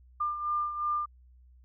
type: beating tone pair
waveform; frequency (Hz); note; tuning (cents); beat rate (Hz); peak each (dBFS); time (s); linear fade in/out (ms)
sine; 1198 / 1200.8; D6 / D6; +34 / +38; 2.8; -29 / -36; 0.2-1.06; 10
effects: added 62 Hz sine -54 dBFS peak until 1.64 s